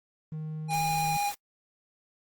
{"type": "tone", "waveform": "triangle", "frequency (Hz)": 155.56, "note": "D#3", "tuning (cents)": 0, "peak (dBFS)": -31, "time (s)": [0.32, 1.17], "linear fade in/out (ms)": 2}
{"type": "tone with vibrato", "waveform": "square", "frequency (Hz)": 814, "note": "G#5", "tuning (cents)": -35, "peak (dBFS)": -27, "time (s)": [0.68, 1.33], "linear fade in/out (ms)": 50, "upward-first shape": "sine", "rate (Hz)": 15, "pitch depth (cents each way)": 10}
{"type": "noise", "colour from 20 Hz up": "white", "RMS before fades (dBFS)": -41, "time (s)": [0.7, 1.35], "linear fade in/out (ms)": 10}
{"effects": ["noise-tail reverb RT60 0.1 s tail -24 dB re dry", "Opus 32 kbps"]}